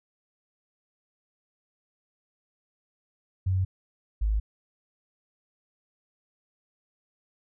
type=tone pair in turn; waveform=sine; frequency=93.8 / 52.64 Hz; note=F#2 / G#1; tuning=+24 / +24 cents; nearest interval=minor seventh; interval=1000 cents; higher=first; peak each=-22 dBFS; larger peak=neither; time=3.46-3.65 / 4.21-4.4 s; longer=neither; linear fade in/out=10 ms; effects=none